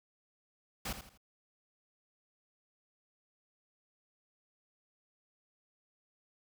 pink noise with echo, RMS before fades -38 dBFS, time 0.85-0.93 s, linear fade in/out 5 ms, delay 82 ms, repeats 3, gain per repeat -9 dB, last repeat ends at 1.176 s, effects none

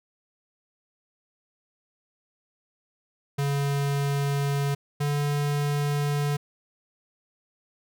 square tone pair in turn, 141.1 / 145.07 Hz, C#3 / D3, +31 / -21 cents, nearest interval unison, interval 48 cents, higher second, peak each -24 dBFS, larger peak neither, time 3.38-4.75 / 5-6.37 s, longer neither, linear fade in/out 10 ms, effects none

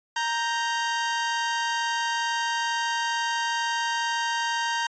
sawtooth tone pair together, 932.3 / 1567.9 Hz, A#5 / G6, 0 / 0 cents, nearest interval major sixth, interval 900 cents, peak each -22 / -26 dBFS, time 0.16-4.87 s, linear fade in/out 5 ms, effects resampled to 16000 Hz

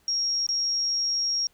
sine tone with dropouts, 5588 Hz, F8, in tune, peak -23 dBFS, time 0.08-1.47 s, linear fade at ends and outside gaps 1 ms, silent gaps 0.466-0.489 s, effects pink hiss -64 dBFS RMS until 1.53 s

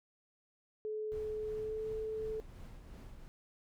sine tone with pitch glide, 430 to 436.8 Hz, A4 to A4, -40 to -13 cents, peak -36 dBFS, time 0.85-2.4 s, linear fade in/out 0 ms, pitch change +27 cents, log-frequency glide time 1.52-1.83 s
brown noise with tremolo, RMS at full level -48 dBFS, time 1.12-3.28 s, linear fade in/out 0 ms, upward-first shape triangle, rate 2.8 Hz, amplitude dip 45%
effects none

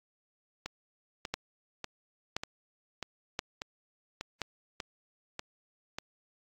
two click trains, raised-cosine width 0.2 ms, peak -14 / -19 dBFS, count 4 / 10, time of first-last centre 1.34-4.417 / 0.66-5.985 s, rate 0.975 / 1.69 Hz, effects AAC 48 kbps

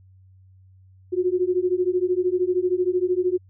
sine beating tone pair, 356.6 / 369.6 Hz, F4 / F#4, +36 / -2 cents, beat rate 13 Hz, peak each -22 / -22 dBFS, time 1.12-3.38 s, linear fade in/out 20 ms, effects added 94 Hz sine -49 dBFS peak until 3.49 s

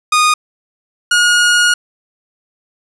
sawtooth tone pair in turn, 1232 / 1438.6 Hz, D#6 / F#6, -17 / -49 cents, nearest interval minor third, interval 268 cents, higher second, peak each -5 dBFS, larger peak neither, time 0.12-0.34 / 1.11-1.74 s, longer second, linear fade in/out 5 ms, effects resampled to 24000 Hz + 7-bit

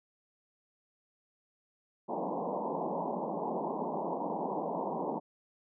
white band-pass noise, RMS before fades -35 dBFS, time 2.08-5.2 s, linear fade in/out 20 ms, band 160 to 1000 Hz, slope 96 dB/octave, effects none

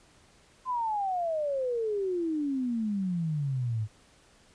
sine exponential sweep, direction down, 1040 to 103.83 Hz, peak -27 dBFS, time 0.65-3.88 s, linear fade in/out 50 ms, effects pink hiss -60 dBFS RMS until 4.54 s + resampled to 22050 Hz

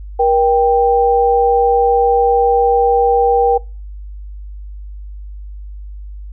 sine tone pair together, 475.7 / 786.6 Hz, A#4 / G5, +35 / +6 cents, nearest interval major sixth, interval 871 cents, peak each -12 dBFS, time 0.19-3.58 s, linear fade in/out 10 ms, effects noise-tail reverb RT60 0.3 s tail -22 dB re dry + added 50 Hz sine -27 dBFS peak until 6.32 s

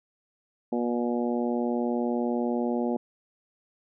harmonic tone, 120 Hz, B2, 49 cents flat, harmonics 2 / 3 / 4 / 5 / 6 / 7, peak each -27 / -31 / -33 / -35 / -37 / -38 dBFS, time 0.72-2.97 s, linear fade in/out 5 ms, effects none

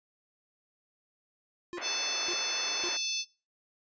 square tone bursts, 351.6 Hz, F4, 12 cents sharp, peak -37 dBFS, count 3, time 1.73-2.889 s, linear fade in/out 0 ms, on 53 ms, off 500 ms
white band-pass noise, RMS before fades -41 dBFS, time 1.77-2.97 s, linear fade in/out 5 ms, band 350 to 2300 Hz, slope 24 dB/octave
harmonic tone, 875 Hz, A5, 10 cents flat, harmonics 3 / 4 / 5 / 6 / 7, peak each -37 / -37 / -37 / -37 / -37 dBFS, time 1.81-3.25 s, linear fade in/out 50 ms
effects noise-tail reverb RT60 0.3 s tail -20 dB re dry + resampled to 16000 Hz

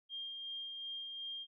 sine tone with tremolo, 3208 Hz, G7, 39 cents sharp, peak -40 dBFS, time 0.09-1.47 s, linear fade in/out 50 ms, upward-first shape sine, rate 2.7 Hz, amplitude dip 30%, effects none

